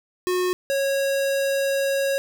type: tone pair in turn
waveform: square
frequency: 363.4 / 549.4 Hz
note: F#4 / C#5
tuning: -31 / -16 cents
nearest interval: perfect fifth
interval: 715 cents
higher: second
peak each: -21 dBFS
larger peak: neither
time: 0.27-0.53 / 0.7-2.18 s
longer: second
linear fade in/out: 0 ms
effects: none